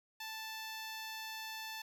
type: tone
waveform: 10% pulse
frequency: 880 Hz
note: A5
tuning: in tune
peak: -34 dBFS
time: 0.2-1.82 s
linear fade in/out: 5 ms
effects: none